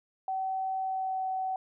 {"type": "tone with pitch glide", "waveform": "sine", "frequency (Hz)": [762, 755.9], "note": ["G5", "F#5"], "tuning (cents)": [-49, 37], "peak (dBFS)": -29, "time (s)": [0.28, 1.56], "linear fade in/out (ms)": 2, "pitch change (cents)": -14, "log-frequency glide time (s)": [0.79, 1.27], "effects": []}